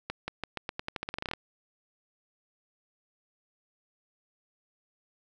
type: accelerating click train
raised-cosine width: 0.3 ms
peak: -17 dBFS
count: 17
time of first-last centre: 0.1-1.335 s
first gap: 180 ms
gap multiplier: 0.87
effects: none